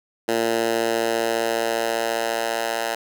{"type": "tone with high-pass filter sweep", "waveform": "10% pulse", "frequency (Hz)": 114.8, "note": "A#2", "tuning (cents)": -26, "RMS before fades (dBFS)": -23, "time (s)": [0.28, 2.95], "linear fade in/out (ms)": 5, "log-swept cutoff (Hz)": [340, 750], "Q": 1.2, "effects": []}